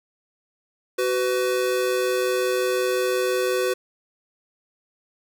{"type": "tone pair together", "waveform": "square", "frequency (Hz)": [375.2, 500.8], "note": ["F#4", "B4"], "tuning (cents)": [24, 24], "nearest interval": "perfect fourth", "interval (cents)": 500, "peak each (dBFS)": [-24, -24], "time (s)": [0.98, 3.74], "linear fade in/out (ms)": 10, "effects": ["9-bit"]}